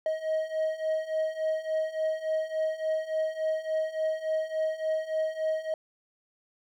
triangle beating tone pair, 629 / 632.5 Hz, D#5 / D#5, +19 / +28 cents, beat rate 3.5 Hz, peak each -30 / -27 dBFS, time 0.06-5.74 s, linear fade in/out 2 ms, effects none

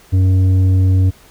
sine tone with tanh clipping, 93.6 Hz, F#2, 20 cents sharp, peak -10 dBFS, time 0.12-1.11 s, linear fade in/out 20 ms, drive 7 dB, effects pink hiss -46 dBFS RMS until 1.3 s

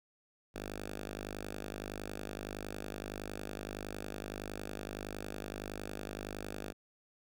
5% pulse tone with notch filter, 50.8 Hz, G#1, 38 cents flat, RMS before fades -43 dBFS, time 0.54-6.73 s, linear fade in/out 20 ms, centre 130 Hz, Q 1.4, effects none

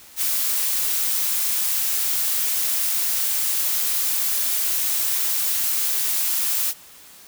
blue noise, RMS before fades -22 dBFS, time 0.16-6.74 s, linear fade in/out 50 ms, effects white hiss -46 dBFS RMS until 7.27 s

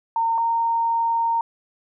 sine tone pair in turn, 914 / 922 Hz, A#5 / A#5, -34 / -19 cents, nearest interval unison, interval 15 cents, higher second, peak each -18 dBFS, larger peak neither, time 0.16-0.38 / 0.38-1.41 s, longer second, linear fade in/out 2 ms, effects none

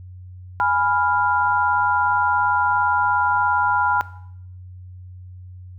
sine chord, F diminished, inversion first, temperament equal, 830.6 / 987.8 / 1396.9 Hz, Ab5 / Cb6 / F6, 0 / 0 / 0 cents, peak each -21 / -20 / -21 dBFS, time 0.6-4.01 s, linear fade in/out 0 ms, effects noise-tail reverb RT60 0.7 s tail -17 dB re dry + added 91 Hz sine -36 dBFS peak until 5.78 s

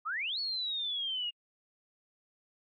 sine exponential two-way sweep, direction up then down, 1180 to 4442 to 2831 Hz, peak -32 dBFS, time 0.05-1.31 s, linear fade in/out 20 ms, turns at 0.39 s, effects AAC 32 kbps

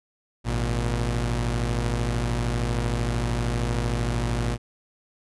sawtooth tone pair together, 53.05 / 119.1 Hz, G#1 / A#2, +38 / +38 cents, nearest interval octave + major second, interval 1400 cents, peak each -22 dBFS, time 0.44-4.58 s, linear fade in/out 50 ms, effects resampled to 24000 Hz

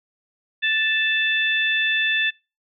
harmonic tone, 880 Hz, A5, in tune, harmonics 2 / 3 / 4, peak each -21 / -23 / -24 dBFS, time 0.62-2.31 s, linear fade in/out 20 ms, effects noise-tail reverb RT60 0.3 s tail -26 dB re dry

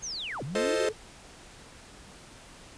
sine linear two-way sweep, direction down then up, 6645 to 119.1 to 450 Hz, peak -33 dBFS, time 0.02-0.93 s, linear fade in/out 20 ms, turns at 0.43 s
45% pulse chord, F dominant seventh, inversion none, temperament equal, 349.2 / 440 / 523.3 / 622.3 Hz, F4 / A4 / C5 / Eb5, 0 / 0 / 0 / 0 cents, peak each -35 / -29 / -30 / -32 dBFS, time 0.55-0.89 s, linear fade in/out 2 ms
effects pink hiss -50 dBFS RMS until 2.77 s + resampled to 22050 Hz

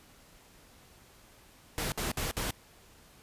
pink noise bursts, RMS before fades -33 dBFS, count 4, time 1.78-2.508 s, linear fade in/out 0 ms, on 140 ms, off 56 ms, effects pink hiss -58 dBFS RMS until 3.22 s + resampled to 32000 Hz

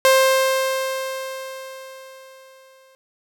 sawtooth tone with exponential decay, 528 Hz, C5, 16 cents sharp, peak -7 dBFS, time 0.05-2.95 s, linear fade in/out 0 ms, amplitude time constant 630 ms, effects none

